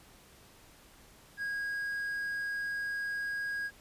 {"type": "tone", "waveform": "triangle", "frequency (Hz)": 1640, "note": "G#6", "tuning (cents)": -22, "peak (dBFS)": -31, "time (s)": [1.37, 3.71], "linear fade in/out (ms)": 50, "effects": ["pink hiss -58 dBFS RMS until 3.8 s", "resampled to 32000 Hz"]}